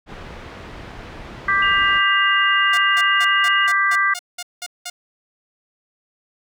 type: low-pass noise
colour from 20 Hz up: pink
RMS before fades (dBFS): -36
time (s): 0.06-2.02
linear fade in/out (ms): 50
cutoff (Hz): 2600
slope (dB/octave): 12
type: chord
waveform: sine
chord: G major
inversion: second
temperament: equal with one note detuned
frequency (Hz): 1174.7 / 1582.5 / 1975.5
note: D6 / G6 / B6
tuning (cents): 0 / +16 / 0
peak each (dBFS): -19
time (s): 1.48-4.14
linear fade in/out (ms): 5
type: tone with pitch glide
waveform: sine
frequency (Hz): 2820 to 2838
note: F7 to F7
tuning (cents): +16 to +27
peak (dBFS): -21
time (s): 1.62-3.67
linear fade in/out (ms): 5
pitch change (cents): +11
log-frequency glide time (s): 2.92-3.51
type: tone bursts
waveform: 5% pulse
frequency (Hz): 712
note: F5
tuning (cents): +33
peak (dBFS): -16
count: 10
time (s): 2.73-4.9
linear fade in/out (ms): 5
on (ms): 46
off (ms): 190
effects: none